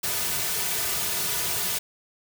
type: noise with comb filter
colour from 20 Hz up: white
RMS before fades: -27 dBFS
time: 0.03-1.79 s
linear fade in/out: 10 ms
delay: 3.7 ms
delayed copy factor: -0.95
effects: none